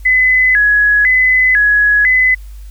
sine tone with vibrato, 1840 Hz, A#6, 23 cents flat, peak -7 dBFS, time 0.05-2.35 s, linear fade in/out 10 ms, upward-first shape square, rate 1 Hz, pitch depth 160 cents each way, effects added 50 Hz sine -28 dBFS peak until 2.7 s + white hiss -49 dBFS RMS until 2.7 s

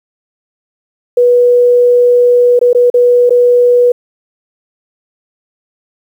sine tone with dropouts, 488 Hz, B4, 21 cents flat, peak -4 dBFS, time 1.17-3.92 s, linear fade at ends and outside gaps 5 ms, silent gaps 2.592-2.613 / 2.731-2.748 / 2.901-2.941 / 3.295-3.305 s, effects 7-bit

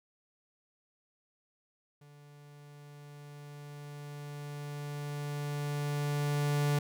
45% pulse tone with level ramp, 145.6 Hz, D3, 15 cents flat, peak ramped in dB -54 to -26 dBFS, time 2.01-6.79 s, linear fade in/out 5 ms, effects none

